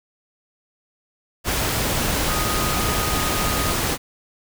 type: tone in noise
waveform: sine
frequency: 1244.5 Hz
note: D#6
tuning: in tune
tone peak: -28 dBFS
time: 2.26-3.75 s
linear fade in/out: 50 ms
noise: pink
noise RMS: -22 dBFS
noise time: 1.44-3.98 s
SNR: -9 dB
effects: none